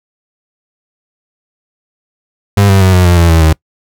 35% pulse tone with pitch steps, 100.4 / 97.04 / 93.78 / 90.64 / 87.61 / 84.67 / 81.83 / 79.09 Hz, G2 / G2 / F#2 / F#2 / F2 / E2 / E2 / D#2, +42 / -17 / +24 / -35 / +6 / +47 / -12 / +29 cents, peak -3 dBFS, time 2.57-3.53 s, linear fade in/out 5 ms, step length 120 ms, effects noise-tail reverb RT60 0.1 s tail -25 dB re dry

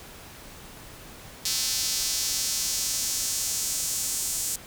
square tone with high-pass filter sweep, 119.1 Hz, A#2, 38 cents sharp, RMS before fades -28 dBFS, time 1.45-4.56 s, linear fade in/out 5 ms, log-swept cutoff 5000 to 7500 Hz, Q 1.8, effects pink hiss -45 dBFS RMS until 4.66 s

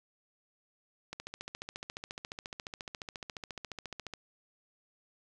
click train, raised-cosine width 0.2 ms, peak -23 dBFS, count 44, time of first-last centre 1.13-4.137 s, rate 14.3 Hz, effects none

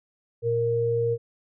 sine tone pair together, 116.54 / 466.7 Hz, A#2 / A#4, 0 / +2 cents, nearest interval 2 octaves, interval 2402 cents, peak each -28 / -22 dBFS, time 0.42-1.18 s, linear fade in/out 50 ms, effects none

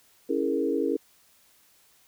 sine chord, A# half-diminished seventh, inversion first, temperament equal, 277.2 / 329.6 / 415.3 / 466.2 Hz, C#4 / E4 / G#4 / A#4, 0 / 0 / 0 / 0 cents, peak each -29 dBFS, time 0.29-0.97 s, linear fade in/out 10 ms, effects white hiss -61 dBFS RMS until 2.07 s

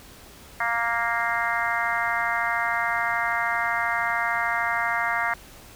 harmonic tone, 233.1 Hz, A#3, in tune, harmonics 3 / 4 / 5 / 6 / 7 / 8 / 9, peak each -30 / -30 / -30 / -30 / -30 / -30 / -30 dBFS, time 0.6-5.34 s, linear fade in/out 5 ms, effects pink hiss -47 dBFS RMS until 5.75 s

